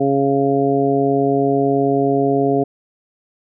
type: harmonic tone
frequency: 138.5 Hz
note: C#3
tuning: 1 cent flat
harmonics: 1 / 2 / 3 / 4 / 5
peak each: -24 / -18 / -17 / -26 / -20 dBFS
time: 0-2.64 s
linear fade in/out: 10 ms
effects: none